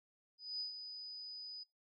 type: tone with ADSR envelope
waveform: sine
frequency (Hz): 4978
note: D#8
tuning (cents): 0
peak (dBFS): -37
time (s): 0.38-1.64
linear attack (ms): 220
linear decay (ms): 120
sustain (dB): -8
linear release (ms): 15
effects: noise-tail reverb RT60 0.2 s tail -25 dB re dry + AAC 64 kbps